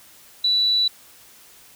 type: tone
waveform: sine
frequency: 3951 Hz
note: B7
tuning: in tune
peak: -16 dBFS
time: 0.44-0.88 s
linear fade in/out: 5 ms
effects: white hiss -49 dBFS RMS until 1.75 s